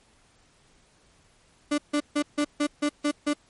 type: tone bursts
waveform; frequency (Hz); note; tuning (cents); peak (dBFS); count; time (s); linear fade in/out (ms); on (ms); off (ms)
35% pulse; 293.7; D4; 0; -20; 8; 1.71-3.336; 10; 72; 150
effects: pink hiss -61 dBFS RMS until 3.49 s + MP3 48 kbps